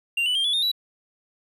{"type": "tone with pitch steps", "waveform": "triangle", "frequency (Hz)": [2776, 2975, 3189, 3418, 3663, 3926], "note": ["F7", "F#7", "G7", "G#7", "A#7", "B7"], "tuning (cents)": [-11, 9, 29, 49, -31, -11], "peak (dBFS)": -19, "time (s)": [0.17, 0.716], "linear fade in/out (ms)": 5, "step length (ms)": 91, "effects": []}